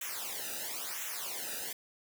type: noise with flanger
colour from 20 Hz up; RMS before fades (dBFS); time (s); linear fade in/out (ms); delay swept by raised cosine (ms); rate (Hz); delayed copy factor
white; -39; 0.01-1.73; 5; 0.21 to 0.93; 0.98; -1
effects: none